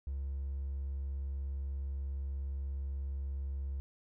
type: tone with hard clipping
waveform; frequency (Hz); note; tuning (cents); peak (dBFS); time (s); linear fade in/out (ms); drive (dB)
triangle; 68.4; C#2; -23; -35; 0.07-3.8; 0; 3
effects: none